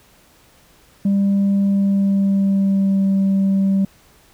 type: tone with pitch glide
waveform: sine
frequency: 198.3 to 194.44 Hz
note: G3 to G3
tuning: +20 to -14 cents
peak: -11 dBFS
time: 1.05-3.85 s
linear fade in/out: 5 ms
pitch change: -34 cents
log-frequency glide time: 1.6-3.06 s
effects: tanh soft clip ceiling -12 dBFS + pink hiss -52 dBFS RMS until 4.33 s